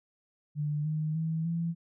sine tone with pitch steps, 148.7 / 154.75 / 161.04 / 167.59 Hz, D3 / D#3 / E3 / E3, +22 / -9 / -40 / +29 cents, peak -28 dBFS, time 0.55-1.75 s, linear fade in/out 50 ms, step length 300 ms, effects none

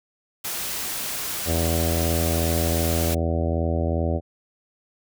white noise, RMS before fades -29 dBFS, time 0.44-3.15 s, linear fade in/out 10 ms
harmonic tone, 82.6 Hz, E2, 4 cents sharp, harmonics 1 / 2 / 3 / 4 / 5 / 6 / 7 / 8 / 9, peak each -23 / -30 / -30 / -31 / -33 / -34 / -30 / -35 / -36 dBFS, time 1.45-4.21 s, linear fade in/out 50 ms
effects none

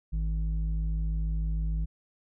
square tone with low-pass filter, 53.2 Hz, G#1, 42 cents sharp, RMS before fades -29 dBFS, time 0.12-1.86 s, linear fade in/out 20 ms, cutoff 120 Hz, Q 7.8, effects none

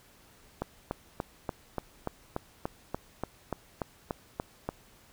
click train, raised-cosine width 1 ms, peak -17 dBFS, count 15, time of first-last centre 0.62-4.69 s, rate 3.44 Hz, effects pink hiss -59 dBFS RMS until 5.12 s

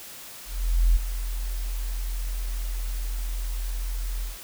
sine tone with ADSR envelope, 42.33 Hz, E1, 47 cents sharp, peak -14 dBFS, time 0.45-4.38 s, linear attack 510 ms, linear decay 13 ms, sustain -12 dB, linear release 150 ms, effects white hiss -42 dBFS RMS until 4.43 s

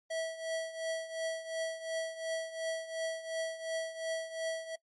square tone with tremolo, 650 Hz, E5, 24 cents flat, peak -32 dBFS, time 0.1-4.76 s, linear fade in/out 10 ms, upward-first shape triangle, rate 2.8 Hz, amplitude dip 80%, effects noise-tail reverb RT60 0.1 s tail -22 dB re dry + MP3 48 kbps

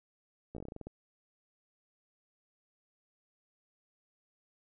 slowing click train, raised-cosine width 2 ms, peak -30 dBFS, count 11, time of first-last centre 0.55-0.87 s, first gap 15 ms, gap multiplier 1.16, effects none

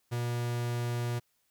45% pulse tone, 120 Hz, B2, 49 cents flat, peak -30 dBFS, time 0.11-1.2 s, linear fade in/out 20 ms, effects white hiss -74 dBFS RMS until 1.5 s

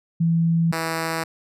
sine / 5% pulse tone pair in turn, 166.1 / 163.06 Hz, E3 / E3, +13 / -19 cents, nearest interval unison, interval 32 cents, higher first, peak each -16 / -12 dBFS, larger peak second, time 0.2-0.72 / 0.72-1.24 s, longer neither, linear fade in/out 10 ms, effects resampled to 32000 Hz

